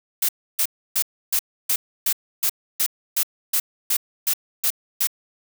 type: noise bursts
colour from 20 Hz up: blue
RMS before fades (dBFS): -20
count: 14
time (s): 0.22-5.072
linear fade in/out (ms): 5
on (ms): 68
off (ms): 300
effects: none